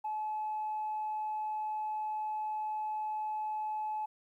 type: tone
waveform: sine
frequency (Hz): 858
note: A5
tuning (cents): -44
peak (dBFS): -32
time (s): 0.04-4.06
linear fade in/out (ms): 10
effects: tanh soft clip ceiling -29 dBFS + 12-bit